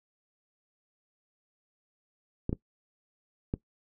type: clicks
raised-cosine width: 3 ms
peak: -16 dBFS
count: 3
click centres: 2.494 / 2.529 / 3.539 s
effects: noise-tail reverb RT60 0.1 s tail -19 dB re dry